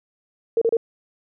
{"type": "tone bursts", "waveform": "sine", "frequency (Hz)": 457.6, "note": "A#4", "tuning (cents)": -32, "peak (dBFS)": -15, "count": 3, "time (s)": [0.57, 0.769], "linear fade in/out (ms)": 2, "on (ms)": 45, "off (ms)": 32, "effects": []}